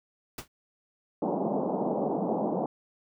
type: noise with exponential decay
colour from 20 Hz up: pink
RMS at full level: -32 dBFS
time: 0.38-0.48 s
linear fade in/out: 5 ms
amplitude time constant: 21 ms
type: band-pass noise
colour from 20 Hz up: pink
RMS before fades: -29 dBFS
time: 1.22-2.66 s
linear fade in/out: 2 ms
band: 170 to 900 Hz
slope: 48 dB/octave
effects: none